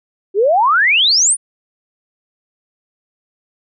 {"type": "exponential sweep", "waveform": "sine", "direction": "up", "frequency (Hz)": [370, 9956], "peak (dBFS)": -9, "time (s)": [0.34, 1.37], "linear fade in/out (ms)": 50, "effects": []}